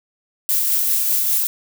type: noise with tremolo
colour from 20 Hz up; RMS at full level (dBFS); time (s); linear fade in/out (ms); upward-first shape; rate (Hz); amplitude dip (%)
violet; -17; 0.49-1.47; 0; triangle; 5; 30
effects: none